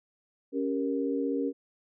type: chord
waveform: sine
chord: G diminished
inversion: second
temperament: equal with one note detuned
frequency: 277.2 / 392 / 468.3 Hz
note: Db4 / G4 / Bb4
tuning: 0 / 0 / +8 cents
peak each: -29 / -34 / -32 dBFS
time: 0.52-1.53 s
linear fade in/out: 50 ms
effects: none